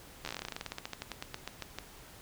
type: slowing click train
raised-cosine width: 0.2 ms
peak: -20 dBFS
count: 27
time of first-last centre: 0.25-1.786 s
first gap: 12 ms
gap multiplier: 1.11
effects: pink hiss -53 dBFS RMS until 2.21 s